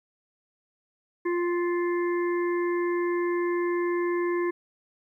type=harmonic tone; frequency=349.2 Hz; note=F4; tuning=in tune; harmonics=1 / 3 / 5 / 6; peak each=-24 / -34 / -38 / -40 dBFS; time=1.25-4.51 s; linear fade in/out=10 ms; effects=11-bit